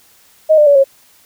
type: tone with pitch steps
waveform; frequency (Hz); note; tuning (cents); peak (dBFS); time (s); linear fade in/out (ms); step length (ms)
sine; 626 / 597.7 / 570.7 / 545; D#5 / D5 / D5 / C#5; +10 / +30 / -50 / -29; -5; 0.49-0.842; 20; 88
effects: white hiss -49 dBFS RMS until 1.25 s